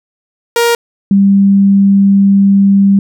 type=tone pair in turn; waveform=sawtooth / sine; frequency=470 / 197.61 Hz; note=A#4 / G3; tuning=+14 / +14 cents; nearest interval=octave + minor third; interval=1500 cents; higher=first; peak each=-4 dBFS; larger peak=neither; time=0.56-0.75 / 1.11-2.99 s; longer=second; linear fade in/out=2 ms; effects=none